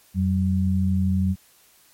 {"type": "tone pair together", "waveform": "sine", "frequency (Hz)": [88.7, 189.37], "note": ["F2", "F#3"], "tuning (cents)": [27, 40], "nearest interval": "octave + minor second", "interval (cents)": 1313, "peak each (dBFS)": [-21, -21], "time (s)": [0.14, 1.36], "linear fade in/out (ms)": 50, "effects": ["white hiss -56 dBFS RMS until 1.93 s", "MP3 64 kbps"]}